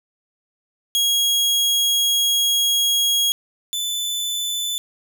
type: tone pair in turn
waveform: sawtooth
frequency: 3300 / 3507 Hz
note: G#7 / A7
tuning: -12 / -6 cents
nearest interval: minor second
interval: 106 cents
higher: second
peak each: -13 / -19 dBFS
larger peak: first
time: 0.95-3.32 / 3.73-4.78 s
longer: first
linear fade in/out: 0 ms
effects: none